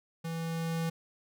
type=tone with level ramp; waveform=square; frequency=164.7 Hz; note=E3; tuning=1 cent flat; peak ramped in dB=-35 to -30 dBFS; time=0.24-0.9 s; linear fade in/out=10 ms; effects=none